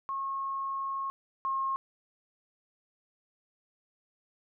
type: tone pair in turn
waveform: sine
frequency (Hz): 1087 / 1075.8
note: C#6 / C6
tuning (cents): -34 / +48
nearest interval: unison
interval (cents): 18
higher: first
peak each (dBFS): -31 / -28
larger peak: second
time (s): 0.09-1.1 / 1.45-1.76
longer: first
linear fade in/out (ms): 0
effects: none